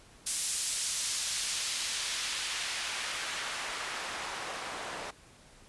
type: noise with band-pass filter sweep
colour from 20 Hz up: white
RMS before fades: -35 dBFS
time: 0.26-5.11 s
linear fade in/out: 10 ms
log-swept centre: 8500 to 670 Hz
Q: 0.72
effects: pink hiss -57 dBFS RMS until 5.68 s + resampled to 24000 Hz